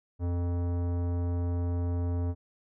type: tone with tanh clipping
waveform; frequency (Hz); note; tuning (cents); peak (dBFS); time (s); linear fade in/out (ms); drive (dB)
sine; 87.31; F2; 0; -29; 0.19-2.35; 50; 17
effects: none